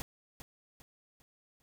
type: noise with echo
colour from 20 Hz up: pink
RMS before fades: -39 dBFS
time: 0-0.02 s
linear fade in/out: 0 ms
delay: 400 ms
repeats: 4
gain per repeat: -8 dB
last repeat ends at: 1.62 s
effects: none